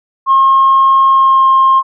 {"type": "tone with pitch glide", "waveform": "sine", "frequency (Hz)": [1075, 1064.5], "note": ["C6", "C6"], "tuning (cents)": [47, 30], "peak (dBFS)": -4, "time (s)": [0.26, 1.83], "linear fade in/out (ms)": 50, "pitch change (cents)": -17, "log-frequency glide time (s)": [1.09, 1.47], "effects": ["tanh soft clip ceiling -1 dBFS"]}